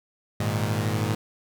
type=chord; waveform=sawtooth; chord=Ab suspended second; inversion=none; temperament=equal; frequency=103.83 / 116.54 / 155.56 Hz; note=Ab2 / Bb2 / Eb3; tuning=0 / 0 / 0 cents; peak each=-22 / -24 / -27 dBFS; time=0.4-1.15 s; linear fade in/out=5 ms; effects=none